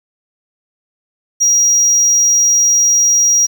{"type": "tone", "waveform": "triangle", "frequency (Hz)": 5720, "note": "F8", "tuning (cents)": 41, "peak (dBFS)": -7, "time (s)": [1.4, 3.47], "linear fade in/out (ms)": 20, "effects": ["7-bit"]}